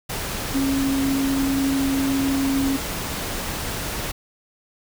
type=tone in noise; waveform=sine; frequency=272.2 Hz; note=C#4; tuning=31 cents flat; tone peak=-19 dBFS; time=0.54-2.77 s; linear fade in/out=10 ms; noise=pink; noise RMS=-28 dBFS; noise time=0.09-4.12 s; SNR=+6 dB; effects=none